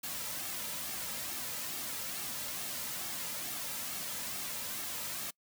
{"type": "noise with flanger", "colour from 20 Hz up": "white", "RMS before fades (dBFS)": -39, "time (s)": [0.03, 5.31], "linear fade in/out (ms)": 10, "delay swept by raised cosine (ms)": [2, 2.75], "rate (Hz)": 2.3, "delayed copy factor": -0.5, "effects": ["noise-tail reverb RT60 0.1 s tail -25 dB re dry"]}